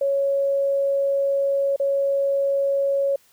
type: tone with dropouts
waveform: sine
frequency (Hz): 554.4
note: C#5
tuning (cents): 0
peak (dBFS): -18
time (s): 0.01-3.16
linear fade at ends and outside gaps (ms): 5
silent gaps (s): 1.762-1.798
effects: white hiss -58 dBFS RMS until 3.32 s